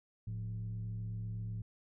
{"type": "tone with frequency modulation", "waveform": "sine", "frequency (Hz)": 109.4, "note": "A2", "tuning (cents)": -9, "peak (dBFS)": -36, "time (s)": [0.27, 1.62], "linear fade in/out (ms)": 5, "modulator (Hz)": 68.1, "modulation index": 0.53, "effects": ["tanh soft clip ceiling -33 dBFS"]}